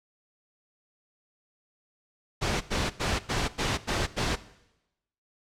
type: noise bursts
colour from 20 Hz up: pink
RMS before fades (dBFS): -27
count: 7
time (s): 2.41-4.362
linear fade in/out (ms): 20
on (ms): 200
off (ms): 92
effects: noise-tail reverb RT60 0.9 s tail -17 dB re dry + low-pass 6000 Hz 12 dB/octave